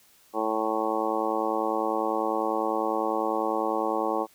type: harmonic tone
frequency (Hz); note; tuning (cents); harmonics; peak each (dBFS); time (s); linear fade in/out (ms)
110; A2; 0; 2 / 3 / 4 / 5 / 6 / 7 / 8 / 9 / 10; -39 / -31 / -32 / -31 / -39 / -31 / -33 / -37 / -33; 0.33-4.27; 50
effects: white hiss -59 dBFS RMS until 4.34 s